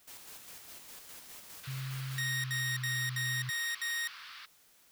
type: noise with tremolo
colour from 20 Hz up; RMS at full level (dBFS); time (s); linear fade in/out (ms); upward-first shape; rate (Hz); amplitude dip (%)
white; -49; 0.07-2.2; 10; square; 4.9; 35
type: band-pass noise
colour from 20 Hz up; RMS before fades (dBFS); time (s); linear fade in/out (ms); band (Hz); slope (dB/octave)
pink; -49; 1.63-4.46; 10; 1100 to 5100; 48
type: tone with pitch glide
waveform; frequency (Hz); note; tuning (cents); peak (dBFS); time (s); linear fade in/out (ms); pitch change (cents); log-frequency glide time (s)
sine; 132.6 to 127.27; C3 to C3; +23 to -48; -36; 1.67-3.5; 10; -71; 2.09-2.82
type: tone bursts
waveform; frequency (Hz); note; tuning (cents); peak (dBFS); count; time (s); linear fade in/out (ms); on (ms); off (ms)
sawtooth; 1864.7; A#6; 0; -29; 6; 2.18-4.075; 2; 260; 67
effects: white hiss -64 dBFS RMS until 4.91 s